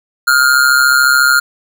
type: tone with amplitude modulation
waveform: square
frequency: 1413 Hz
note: F6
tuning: 20 cents sharp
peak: -5 dBFS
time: 0.27-1.4 s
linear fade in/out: 10 ms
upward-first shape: sine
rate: 134 Hz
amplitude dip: 70%
effects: none